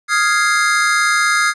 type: chord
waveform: square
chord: F minor seventh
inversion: third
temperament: equal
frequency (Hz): 1244.5 / 1396.9 / 1661.2 / 2093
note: Eb6 / F6 / Ab6 / C7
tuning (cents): 0 / 0 / 0 / 0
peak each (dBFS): -19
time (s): 0.08-1.54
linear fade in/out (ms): 50
effects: resampled to 24000 Hz